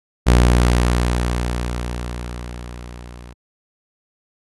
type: tone with level ramp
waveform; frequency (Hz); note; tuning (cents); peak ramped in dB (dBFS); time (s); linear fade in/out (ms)
sawtooth; 60.2; B1; -44; -5 to -32; 0.26-3.34; 20
effects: AAC 32 kbps